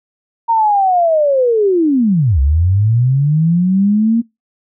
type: linear two-way sweep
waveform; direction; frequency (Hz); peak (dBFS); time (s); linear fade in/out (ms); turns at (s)
sine; down then up; 932.3 to 65 to 234.7; -9; 0.48-4.22; 20; 2.4
effects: noise-tail reverb RT60 0.2 s tail -23 dB re dry